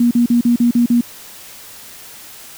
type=tone bursts; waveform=sine; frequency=238.7 Hz; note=A#3; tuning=41 cents sharp; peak=-9 dBFS; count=7; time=0-1.01 s; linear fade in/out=5 ms; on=110 ms; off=40 ms; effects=white hiss -37 dBFS RMS until 2.57 s